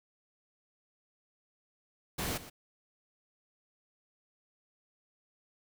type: noise with echo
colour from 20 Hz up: pink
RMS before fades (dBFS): -35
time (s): 2.18-2.38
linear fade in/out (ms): 10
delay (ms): 120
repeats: 1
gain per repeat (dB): -14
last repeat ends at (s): 2.5
effects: none